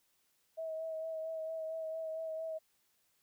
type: tone with vibrato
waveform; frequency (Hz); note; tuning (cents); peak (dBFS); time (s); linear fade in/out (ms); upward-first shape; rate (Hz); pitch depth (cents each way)
sine; 642; E5; -46; -37; 0.57-2.59; 20; sine; 4.4; 21
effects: white hiss -75 dBFS RMS until 3.22 s